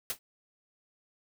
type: noise with exponential decay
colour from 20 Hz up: white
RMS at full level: -28 dBFS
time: 0.1-0.19 s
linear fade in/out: 1 ms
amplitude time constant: 18 ms
effects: none